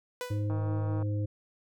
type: tone with exponential decay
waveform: sawtooth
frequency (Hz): 495.6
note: B4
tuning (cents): +6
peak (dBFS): -28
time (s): 0.21-0.51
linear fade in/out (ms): 1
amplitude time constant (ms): 65
type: harmonic tone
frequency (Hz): 103.83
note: G#2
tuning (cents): 0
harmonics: 1 / 3 / 5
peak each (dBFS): -28 / -38 / -42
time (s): 0.3-1.26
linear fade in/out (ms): 10
type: click train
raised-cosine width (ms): 1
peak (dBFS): -28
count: 84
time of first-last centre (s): 0.5-1.025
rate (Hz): 158
effects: none